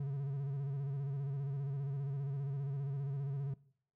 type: tone with vibrato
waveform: triangle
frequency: 138.59 Hz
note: C#3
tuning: in tune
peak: -33 dBFS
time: 0-3.54 s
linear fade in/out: 5 ms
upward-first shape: square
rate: 15 Hz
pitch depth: 50 cents each way
effects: noise-tail reverb RT60 0.6 s tail -20 dB re dry